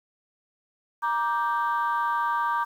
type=chord; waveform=sine; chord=G minor; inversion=first; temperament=just; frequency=940.8 / 1176 / 1568 Hz; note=Bb5 / D6 / G6; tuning=+16 / +2 / 0 cents; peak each=-25 / -26 / -30 dBFS; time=1.02-2.65 s; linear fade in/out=20 ms; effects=tanh soft clip ceiling -16 dBFS + 9-bit